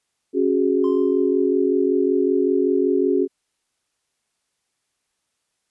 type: chord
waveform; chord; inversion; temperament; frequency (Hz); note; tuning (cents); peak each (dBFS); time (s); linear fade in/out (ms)
sine; C# suspended fourth; none; equal with one note detuned; 275.1 / 370 / 415.3; C#4 / F#4 / G#4; -13 / 0 / 0; -21 / -19 / -21; 0.33-3.28; 50
type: tone with exponential decay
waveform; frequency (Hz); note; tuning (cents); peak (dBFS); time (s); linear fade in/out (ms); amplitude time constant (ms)
triangle; 1044; C6; -4; -29; 0.84-1.58; 2; 160
effects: white hiss -74 dBFS RMS until 5.7 s + resampled to 24000 Hz